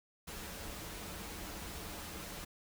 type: noise with comb filter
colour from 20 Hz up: pink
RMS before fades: -45 dBFS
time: 0.27-2.45 s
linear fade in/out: 10 ms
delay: 7.8 ms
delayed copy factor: -0.5
effects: none